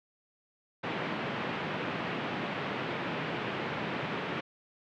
pink band-pass noise, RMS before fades -35 dBFS, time 0.83-4.41 s, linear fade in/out 10 ms, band 140 to 3000 Hz, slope 24 dB/octave, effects none

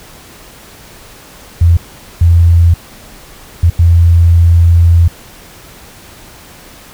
sine tone bursts at uneven times, 84.9 Hz, F2, 48 cents flat, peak -3 dBFS, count 4, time 1.61-1.77 / 2.21-2.74 / 3.63-3.7 / 3.79-5.08 s, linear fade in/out 5 ms, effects pink hiss -36 dBFS RMS until 6.93 s

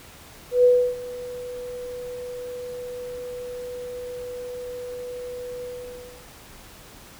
sine tone with ADSR envelope, 493.9 Hz, B4, in tune, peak -11 dBFS, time 0.51-6.29 s, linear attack 130 ms, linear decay 310 ms, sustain -20 dB, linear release 650 ms, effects pink hiss -46 dBFS RMS until 7.19 s

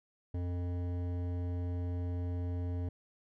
triangle tone with hard clipping, 88.4 Hz, F2, 22 cents sharp, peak -35 dBFS, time 0.34-2.89 s, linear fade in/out 5 ms, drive 17 dB, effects none

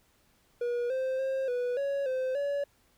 triangle tone with pitch steps, 481.1 / 522 / 532 / 491.3 / 558 / 517 / 568 Hz, B4 / C5 / C5 / B4 / C#5 / C5 / C#5, -45 / -4 / +29 / -9 / +11 / -21 / +42 cents, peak -26 dBFS, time 0.61-2.64 s, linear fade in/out 5 ms, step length 290 ms, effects pink hiss -67 dBFS RMS until 2.97 s

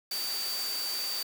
sine tone in noise, 4620 Hz, D8, 29 cents flat, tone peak -32 dBFS, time 0.11-1.23 s, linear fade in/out 5 ms, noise white, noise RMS -37 dBFS, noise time 0.11-1.23 s, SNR +2 dB, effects high-pass 300 Hz 12 dB/octave

